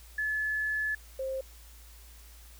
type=tone pair in turn; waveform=sine; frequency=1721 / 529.4 Hz; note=A6 / C5; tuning=-39 / +20 cents; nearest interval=octave + minor sixth; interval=2041 cents; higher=first; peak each=-28 / -31 dBFS; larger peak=first; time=0.18-0.95 / 1.19-1.41 s; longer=first; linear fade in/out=5 ms; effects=added 57 Hz sine -50 dBFS peak until 2.59 s + white hiss -56 dBFS RMS until 2.59 s